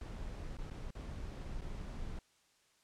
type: noise with dropouts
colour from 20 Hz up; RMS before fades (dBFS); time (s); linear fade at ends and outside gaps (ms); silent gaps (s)
brown; -43; 0.01-2.19; 2; 0.57-0.586 / 0.701-0.709 / 0.907-0.951 / 1.61-1.617
effects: white hiss -71 dBFS RMS until 2.83 s + low-pass 8000 Hz 12 dB/octave